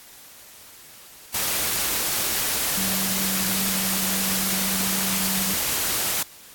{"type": "tone in noise", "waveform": "sine", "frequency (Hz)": 190.9, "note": "G3", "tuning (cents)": -46, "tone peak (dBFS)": -29, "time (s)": [2.77, 5.54], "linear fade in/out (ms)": 5, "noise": "white", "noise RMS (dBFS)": -24, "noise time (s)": [1.34, 6.23], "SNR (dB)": -8, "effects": ["white hiss -46 dBFS RMS until 6.54 s", "AAC 64 kbps"]}